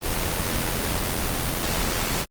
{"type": "noise with amplitude modulation", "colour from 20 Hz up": "pink", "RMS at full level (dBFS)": -23, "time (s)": [0.01, 2.26], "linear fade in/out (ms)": 50, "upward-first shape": "sine", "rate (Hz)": 85.9, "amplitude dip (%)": 45, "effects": ["Opus 24 kbps"]}